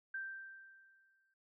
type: tone with exponential decay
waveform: sine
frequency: 1568 Hz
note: G6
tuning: in tune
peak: -38 dBFS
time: 0.14-1.34 s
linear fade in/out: 5 ms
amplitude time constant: 260 ms
effects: noise-tail reverb RT60 0.1 s tail -26 dB re dry